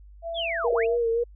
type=tone; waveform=sine; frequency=669 Hz; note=E5; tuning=25 cents sharp; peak=-29 dBFS; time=0.22-0.98 s; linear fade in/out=50 ms
type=linear two-way sweep; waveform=sine; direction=down then up; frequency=3593 to 379.5 to 2932 Hz; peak=-27 dBFS; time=0.34-0.87 s; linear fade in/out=50 ms; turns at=0.73 s
type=tone with vibrato; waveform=sine; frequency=466.2 Hz; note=A#4; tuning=in tune; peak=-21 dBFS; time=0.64-1.24 s; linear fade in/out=10 ms; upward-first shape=sine; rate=3.8 Hz; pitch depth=42 cents each way
effects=added 50 Hz sine -45 dBFS peak until 1.35 s